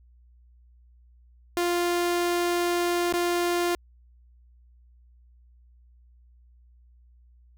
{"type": "tone with dropouts", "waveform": "sawtooth", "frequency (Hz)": 349.2, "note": "F4", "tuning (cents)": 0, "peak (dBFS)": -19, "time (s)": [1.57, 3.75], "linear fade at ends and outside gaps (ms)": 0, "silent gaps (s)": [3.125, 3.138], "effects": ["added 60 Hz sine -53 dBFS peak until 7.57 s"]}